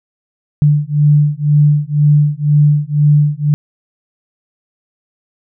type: beating tone pair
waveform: sine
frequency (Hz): 146.83 / 148.83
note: D3 / D3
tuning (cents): 0 / +23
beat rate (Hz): 2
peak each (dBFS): -11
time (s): 0.62-3.54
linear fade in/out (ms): 0
effects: none